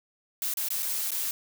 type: noise with dropouts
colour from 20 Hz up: blue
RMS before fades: -30 dBFS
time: 0.42-1.31 s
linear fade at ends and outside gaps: 1 ms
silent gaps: 0.538-0.571 / 0.686-0.704 / 0.824-0.828 / 1.106-1.117 s
effects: none